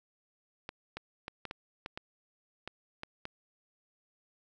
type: clicks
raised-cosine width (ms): 0.3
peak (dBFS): -23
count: 10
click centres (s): 0.691 / 0.97 / 1.281 / 1.453 / 1.511 / 1.861 / 1.975 / 2.676 / 3.034 / 3.254
effects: none